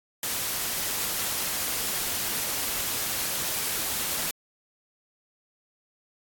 white noise, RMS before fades -29 dBFS, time 0.23-4.31 s, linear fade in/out 2 ms, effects AAC 64 kbps

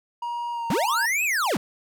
triangle tone with pitch glide, 950 to 926.2 Hz, A#5 to A#5, +33 to -11 cents, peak -25 dBFS, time 0.22-1.06 s, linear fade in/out 5 ms, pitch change -44 cents, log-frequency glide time 0.52-0.66 s
square linear two-way sweep, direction up then down, 136.7 to 2637 to 136.7 Hz, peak -22 dBFS, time 0.7-1.57 s, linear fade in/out 2 ms, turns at 1.24 s
effects none

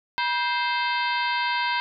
harmonic tone with a mistuned harmonic, 523.3 Hz, C5, in tune, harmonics 2 / 3 / 4 / 5 / 6 / 7 / 8 / 9, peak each -25 / -29 / -31 / -33 / -35 / -36 / -37 / -38 dBFS, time 0.18-1.8 s, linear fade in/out 0 ms, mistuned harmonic 2, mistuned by -140 cents, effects none

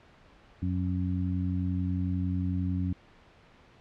harmonic tone, 91.1 Hz, F#2, 26 cents flat, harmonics 1 / 2 / 3, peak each -29 / -32 / -34 dBFS, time 0.62-2.93 s, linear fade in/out 5 ms, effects pink hiss -57 dBFS RMS until 3.8 s + low-pass 3000 Hz 12 dB/octave

